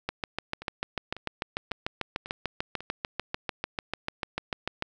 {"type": "two click trains", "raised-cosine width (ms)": 0.3, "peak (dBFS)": [-13, -24], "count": [33, 5], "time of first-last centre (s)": [[0.09, 4.824], [0.62, 2.806]], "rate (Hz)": [6.76, 1.83], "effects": []}